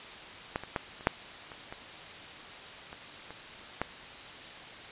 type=clicks; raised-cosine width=0.5 ms; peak=-15 / -25 / -14 / -30 / -7 / -29 / -25 / -28 / -28 / -14 dBFS; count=10; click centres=0.559 / 0.636 / 0.762 / 1.009 / 1.071 / 1.518 / 1.725 / 2.929 / 3.306 / 3.816 s; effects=white hiss -45 dBFS RMS until 4.91 s + resampled to 8000 Hz